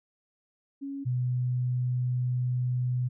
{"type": "tone pair in turn", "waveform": "sine", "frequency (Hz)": [277.2, 124.95], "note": ["C#4", "B2"], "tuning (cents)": [0, 21], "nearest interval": "octave + major second", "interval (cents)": 1379, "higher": "first", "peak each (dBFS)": [-33, -25], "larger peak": "second", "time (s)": [[0.81, 1.05], [1.05, 3.09]], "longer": "second", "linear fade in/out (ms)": 20, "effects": []}